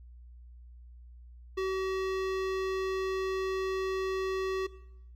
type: tone with hard clipping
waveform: sine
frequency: 380 Hz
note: F#4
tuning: 46 cents sharp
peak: -31 dBFS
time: 1.57-4.67 s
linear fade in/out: 10 ms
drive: 18 dB
effects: noise-tail reverb RT60 0.8 s tail -18 dB re dry + added 60 Hz sine -48 dBFS peak until 5.15 s